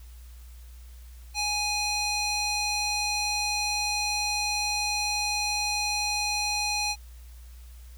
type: tone with band-pass filter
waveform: square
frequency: 830.6 Hz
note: G#5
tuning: in tune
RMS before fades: -28 dBFS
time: 1.34-6.96 s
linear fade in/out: 50 ms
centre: 4700 Hz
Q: 1.1
effects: added 60 Hz sine -43 dBFS peak until 7.97 s + white hiss -58 dBFS RMS until 7.97 s

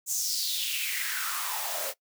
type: noise with high-pass filter sweep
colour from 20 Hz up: white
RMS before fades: -31 dBFS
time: 0.06-1.94 s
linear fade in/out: 50 ms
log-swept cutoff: 7300 to 510 Hz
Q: 4.6
effects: noise-tail reverb RT60 0.1 s tail -20 dB re dry

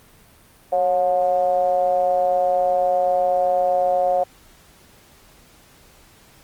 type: ring-modulated tone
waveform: triangle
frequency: 86 Hz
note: F2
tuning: 26 cents flat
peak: -11 dBFS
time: 0.72-4.24 s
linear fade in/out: 10 ms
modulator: 634 Hz
effects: pink hiss -51 dBFS RMS until 6.43 s + Opus 32 kbps

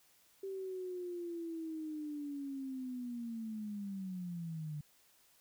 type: linear sweep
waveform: sine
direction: down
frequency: 390.5 to 146.83 Hz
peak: -39 dBFS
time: 0.43-4.81 s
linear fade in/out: 5 ms
effects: white hiss -68 dBFS RMS until 5.4 s

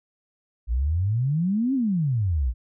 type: exponential two-way sweep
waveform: sine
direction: up then down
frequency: 54.6 to 277.2 to 54.9 Hz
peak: -20 dBFS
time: 0.67-2.54 s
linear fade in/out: 50 ms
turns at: 1.74 s
effects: none

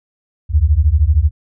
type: beating tone pair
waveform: sine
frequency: 69.3 / 82.3 Hz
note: C#2 / E2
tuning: 0 / -2 cents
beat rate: 13 Hz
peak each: -12 dBFS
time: 0.49-1.31 s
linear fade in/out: 50 ms
effects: none

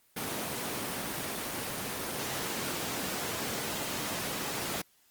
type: high-pass noise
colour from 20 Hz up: pink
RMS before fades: -35 dBFS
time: 0.16-4.82 s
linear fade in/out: 10 ms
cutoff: 160 Hz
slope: 12 dB/octave
effects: white hiss -66 dBFS RMS until 5.1 s + Opus 24 kbps

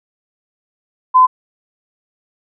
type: tone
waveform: sine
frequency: 1020 Hz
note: C6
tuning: 44 cents flat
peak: -5 dBFS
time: 1.14-1.27 s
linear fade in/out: 20 ms
effects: none

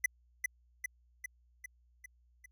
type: tone with echo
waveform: square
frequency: 2000 Hz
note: B6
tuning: 21 cents sharp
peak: -26 dBFS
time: 0.04-0.06 s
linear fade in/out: 5 ms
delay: 400 ms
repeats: 6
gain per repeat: -4 dB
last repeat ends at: 2.46 s
effects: added 60 Hz sine -65 dBFS peak until 2.51 s

